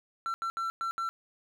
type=tone bursts at uneven times; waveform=triangle; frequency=1348 Hz; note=E6; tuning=38 cents sharp; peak=-28 dBFS; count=5; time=0.26-0.34 / 0.42-0.5 / 0.57-0.7 / 0.81-0.91 / 0.98-1.09 s; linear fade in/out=0 ms; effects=none